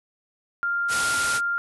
sine tone, 1396.9 Hz, F6, in tune, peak -22 dBFS, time 0.63-1.58 s, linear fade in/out 0 ms
white low-pass noise, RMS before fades -29 dBFS, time 0.88-1.41 s, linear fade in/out 50 ms, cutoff 11000 Hz, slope 96 dB/octave
effects none

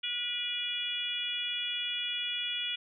harmonic tone with a mistuned harmonic, 482.9 Hz, B4, 39 cents flat, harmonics 3 / 4 / 5 / 6 / 7, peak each -45 / -47 / -39 / -35 / -35 dBFS, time 0.03-2.76 s, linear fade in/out 10 ms, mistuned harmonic 4, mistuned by +27 cents, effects none

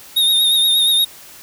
square tone with vibrato, 3702 Hz, A#7, 13 cents flat, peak -12 dBFS, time 0.16-1.05 s, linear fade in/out 10 ms, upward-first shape sine, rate 8.5 Hz, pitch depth 40 cents each way, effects white hiss -40 dBFS RMS until 1.42 s

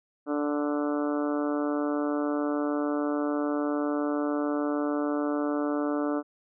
harmonic tone, 146.83 Hz, D3, in tune, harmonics 2 / 3 / 4 / 5 / 6 / 7 / 8 / 9 / 10, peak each -27 / -34 / -33 / -40 / -43 / -43 / -40 / -40 / -45 dBFS, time 0.26-6.23 s, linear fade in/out 50 ms, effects none

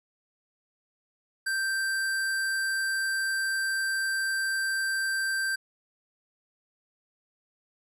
square tone, 1568 Hz, G6, in tune, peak -27 dBFS, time 1.46-5.56 s, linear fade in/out 10 ms, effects resampled to 32000 Hz

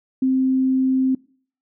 sine tone, 261.6 Hz, C4, in tune, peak -15 dBFS, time 0.22-1.15 s, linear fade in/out 5 ms, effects noise-tail reverb RT60 0.5 s tail -24 dB re dry

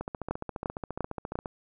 two click trains, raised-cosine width 1 ms, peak -20 / -15 dBFS, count 22 / 4, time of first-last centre 0.01-1.458 / 0.31-1.355 s, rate 14.5 / 2.87 Hz, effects none

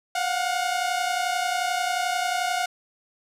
sawtooth tone pair together, 708.7 / 740 Hz, F5 / F#5, +25 / 0 cents, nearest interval minor second, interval 75 cents, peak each -22 / -23 dBFS, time 0.15-2.66 s, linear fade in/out 5 ms, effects low-pass 11000 Hz 12 dB/octave

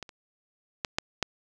clicks, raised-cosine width 0.2 ms, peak -20 / -28 / -11 / -8 / -8 dBFS, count 5, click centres 0.027 / 0.092 / 0.848 / 0.985 / 1.227 s, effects none

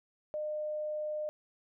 sine tone, 607 Hz, D#5, 43 cents flat, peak -33 dBFS, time 0.34-1.29 s, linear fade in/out 0 ms, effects none

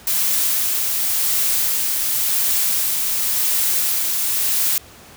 blue noise with tremolo, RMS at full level -18 dBFS, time 0.07-4.78 s, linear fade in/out 2 ms, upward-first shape sine, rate 0.92 Hz, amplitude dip 25%, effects pink hiss -43 dBFS RMS until 5.16 s + high-pass 60 Hz 12 dB/octave

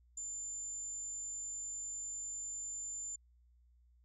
sine tone, 7150 Hz, A8, 27 cents sharp, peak -40 dBFS, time 0.17-3.16 s, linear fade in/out 5 ms, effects added 60 Hz sine -64 dBFS peak until 4.04 s

